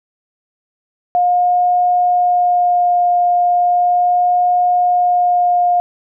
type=tone with vibrato; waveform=sine; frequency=712 Hz; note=F5; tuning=33 cents sharp; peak=-10 dBFS; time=1.15-5.8 s; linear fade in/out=0 ms; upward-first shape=sine; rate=0.36 Hz; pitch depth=10 cents each way; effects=none